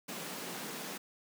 pink high-pass noise, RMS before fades -42 dBFS, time 0.08-0.98 s, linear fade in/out 10 ms, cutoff 160 Hz, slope 48 dB/octave, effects none

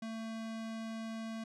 square tone, 223.9 Hz, A3, 30 cents sharp, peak -40 dBFS, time 0.02-1.44 s, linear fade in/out 5 ms, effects low-pass 7000 Hz 12 dB/octave

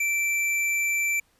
sine tone with tanh clipping, 2338 Hz, D7, 8 cents flat, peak -24 dBFS, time 0-1.2 s, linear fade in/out 5 ms, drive 17 dB, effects pink hiss -65 dBFS RMS until 1.39 s + resampled to 32000 Hz

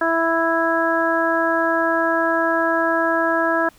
harmonic tone, 330 Hz, E4, 2 cents sharp, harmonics 1 / 2 / 3 / 4 / 5, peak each -23 / -21 / -24 / -24 / -22 dBFS, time 0.01-3.69 s, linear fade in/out 5 ms, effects pink hiss -52 dBFS RMS until 3.78 s

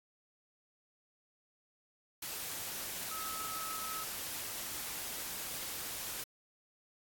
sine tone in noise, 1292 Hz, E6, 35 cents flat, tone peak -41 dBFS, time 3.11-4.04 s, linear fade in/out 5 ms, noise white, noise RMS -41 dBFS, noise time 2.22-6.24 s, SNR -3 dB, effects AAC 64 kbps

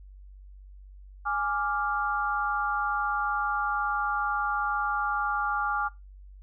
sine chord, D diminished, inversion second, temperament equal, 830.6 / 1174.7 / 1396.9 Hz, Ab5 / D6 / F6, 0 / 0 / 0 cents, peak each -30 dBFS, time 1.25-5.89 s, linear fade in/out 20 ms, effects noise-tail reverb RT60 0.2 s tail -19 dB re dry + added 48 Hz sine -45 dBFS peak until 6.42 s

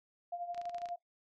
sine tone with tremolo, 698.5 Hz, F5, in tune, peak -35 dBFS, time 0.32-0.96 s, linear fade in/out 5 ms, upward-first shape triangle, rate 12 Hz, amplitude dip 75%
clicks, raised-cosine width 0.2 ms, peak -34 dBFS, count 10, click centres 0.546 / 0.578 / 0.615 / 0.655 / 0.695 / 0.746 / 0.783 / 0.818 / 0.857 / 0.888 s
effects noise-tail reverb RT60 0.1 s tail -17 dB re dry

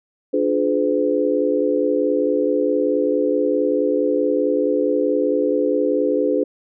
sine chord, D diminished seventh, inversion none, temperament just, 293.7 / 352.4 / 422.9 / 507.5 Hz, D4 / F4 / Ab4 / Cb5, 0 / +16 / +31 / +47 cents, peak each -21 / -25 / -21 / -20 dBFS, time 0.33-6.44 s, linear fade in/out 10 ms, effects none

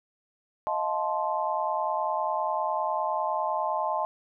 sine chord, F dominant seventh, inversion third, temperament just, 628.6 / 698.5 / 873.1 / 1047.7 Hz, Eb5 / F5 / A5 / C6, +18 / 0 / -14 / +2 cents, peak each -31 / -34 / -29 / -31 dBFS, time 0.67-4.05 s, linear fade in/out 0 ms, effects none

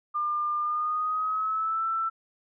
sine tone with pitch glide, 1200 to 1331.5 Hz, D6 to E6, +37 to +17 cents, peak -25 dBFS, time 0.14-2.1 s, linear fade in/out 20 ms, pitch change +180 cents, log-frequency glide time 0.6-1.86 s, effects none

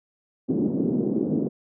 pink band-pass noise, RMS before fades -24 dBFS, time 0.48-1.49 s, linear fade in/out 20 ms, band 200 to 350 Hz, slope 24 dB/octave, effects none

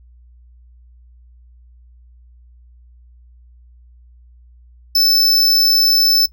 square tone, 5274 Hz, E8, in tune, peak -11 dBFS, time 4.95-6.26 s, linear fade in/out 5 ms, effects noise-tail reverb RT60 0.1 s tail -19 dB re dry + added 60 Hz sine -43 dBFS peak until 6.32 s

